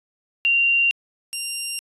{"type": "tone pair in turn", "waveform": ["sine", "5% pulse"], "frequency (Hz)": [2768, 2780], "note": ["F7", "F7"], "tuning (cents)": [-16, -9], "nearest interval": "unison", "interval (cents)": 7, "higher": "second", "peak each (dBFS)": -15, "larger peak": "neither", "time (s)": [[0.45, 0.91], [1.33, 1.79]], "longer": "neither", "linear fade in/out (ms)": 0, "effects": ["resampled to 24000 Hz"]}